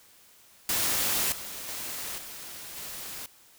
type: noise with level steps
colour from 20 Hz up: white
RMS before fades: -27 / -39 / -36 / -42 / -39 dBFS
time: 0.69-3.26 s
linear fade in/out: 2 ms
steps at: 1.32 / 1.68 / 2.18 / 2.76 s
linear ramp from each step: 2 ms
effects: white hiss -57 dBFS RMS until 3.58 s